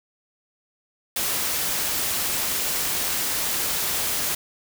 white noise, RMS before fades -25 dBFS, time 1.16-4.35 s, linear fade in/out 5 ms, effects none

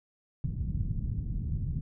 white low-pass noise, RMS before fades -32 dBFS, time 0.44-1.81 s, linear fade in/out 2 ms, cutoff 150 Hz, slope 24 dB/octave, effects none

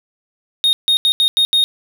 triangle tone bursts at uneven times, 3711 Hz, A#7, 9 cents flat, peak -9 dBFS, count 6, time 0.64-0.73 / 0.88-0.97 / 1.05-1.12 / 1.2-1.28 / 1.37-1.45 / 1.53-1.64 s, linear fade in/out 0 ms, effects none

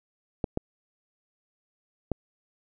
clicks, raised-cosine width 2 ms, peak -13 dBFS, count 3, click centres 0.442 / 0.574 / 2.117 s, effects none

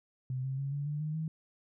sine tone with pitch steps, 128.9 / 133.45 / 138.15 / 143.02 / 148.07 / 153.29 / 158.69 Hz, C3 / C3 / C#3 / D3 / D3 / D#3 / D#3, -26 / +35 / -6 / -46 / +15 / -25 / +34 cents, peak -32 dBFS, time 0.3-1.28 s, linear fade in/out 2 ms, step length 140 ms, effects none

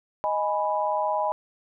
sine chord, G# minor, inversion second, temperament equal, 622.3 / 830.6 / 987.8 Hz, D#5 / G#5 / B5, 0 / 0 / 0 cents, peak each -27 dBFS, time 0.24-1.32 s, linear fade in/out 0 ms, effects none

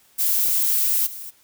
violet noise with level steps, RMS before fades -20 / -35 dBFS, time 0.18-1.31 s, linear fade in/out 20 ms, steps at 1.06 s, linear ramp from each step 10 ms, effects white hiss -57 dBFS RMS until 1.43 s

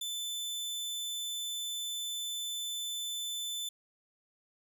sawtooth tone, 3520 Hz, A7, in tune, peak -32 dBFS, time 0.01-3.69 s, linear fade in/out 5 ms, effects 12-bit

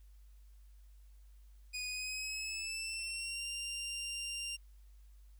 20% pulse tone with pitch glide, 2480 to 2784 Hz, D#7 to F7, -6 to -6 cents, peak -33 dBFS, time 1.73-4.57 s, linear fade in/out 20 ms, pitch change +200 cents, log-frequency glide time 1.87-3.47 s, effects added 50 Hz sine -55 dBFS peak until 5.39 s + white hiss -75 dBFS RMS until 5.39 s

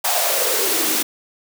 white noise with high-pass filter sweep, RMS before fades -19 dBFS, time 0.04-1.03 s, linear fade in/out 10 ms, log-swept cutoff 770 to 270 Hz, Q 5.5, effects none

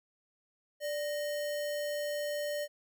sine tone with sample-and-hold, 587.3 Hz, D5, in tune, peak -32 dBFS, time 0.8-2.68 s, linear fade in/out 50 ms, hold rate 2450 Hz, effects none

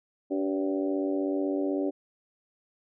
harmonic tone with a mistuned harmonic, 95.9 Hz, G2, 37 cents flat, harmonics 3 / 4 / 5 / 6 / 7 / 8, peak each -28 / -31 / -39 / -34 / -45 / -45 dBFS, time 0.3-1.91 s, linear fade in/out 20 ms, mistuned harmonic 5, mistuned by +48 cents, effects none

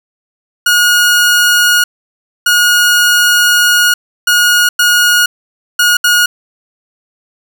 sawtooth tone bursts at uneven times, 1441 Hz, F#6, 46 cents flat, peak -3 dBFS, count 6, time 0.66-1.84 / 2.46-3.94 / 4.27-4.69 / 4.79-5.26 / 5.79-5.97 / 6.04-6.26 s, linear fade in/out 5 ms, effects none

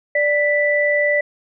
sine tone pair together, 588 / 1977.8 Hz, D5 / B6, +2 / +2 cents, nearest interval octave + major sixth, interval 2100 cents, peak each -17 dBFS, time 0.15-1.21 s, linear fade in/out 5 ms, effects none

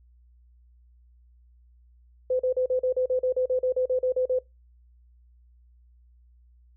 sine tone bursts, 509 Hz, C5, 48 cents flat, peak -21 dBFS, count 16, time 2.3-4.389 s, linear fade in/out 5 ms, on 94 ms, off 39 ms, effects noise-tail reverb RT60 0.2 s tail -22 dB re dry + added 60 Hz sine -54 dBFS peak until 6.76 s

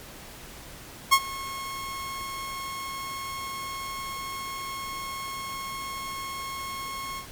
sawtooth tone with ADSR envelope, 1086 Hz, C#6, 36 cents flat, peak -9 dBFS, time 1.11-7.27 s, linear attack 20 ms, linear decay 59 ms, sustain -20 dB, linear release 100 ms, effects pink hiss -44 dBFS RMS until 7.31 s + MP3 96 kbps

